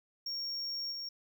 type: tone with level steps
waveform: triangle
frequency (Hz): 5540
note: F8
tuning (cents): -15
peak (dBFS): -34 / -37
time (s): 0.26-1.09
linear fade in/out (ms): 5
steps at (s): 0.91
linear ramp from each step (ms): 20
effects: 12-bit